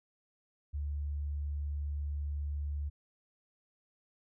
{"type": "tone", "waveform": "sine", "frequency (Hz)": 72.7, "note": "D2", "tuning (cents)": -17, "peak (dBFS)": -33, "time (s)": [0.73, 2.9], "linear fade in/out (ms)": 20, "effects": []}